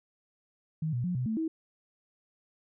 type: tone with pitch steps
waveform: sine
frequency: 157.7 / 121.9 / 178.7 / 126.1 / 221 / 321.6 Hz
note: D#3 / B2 / F3 / B2 / A3 / E4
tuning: +24 / -22 / +40 / +36 / +8 / -43 cents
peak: -28 dBFS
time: 0.82-1.48 s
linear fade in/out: 5 ms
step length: 110 ms
effects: none